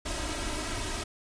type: noise with comb filter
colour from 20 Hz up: pink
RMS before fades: -33 dBFS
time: 0.05-1.04 s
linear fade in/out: 10 ms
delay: 3.1 ms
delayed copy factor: +0.75
effects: resampled to 22050 Hz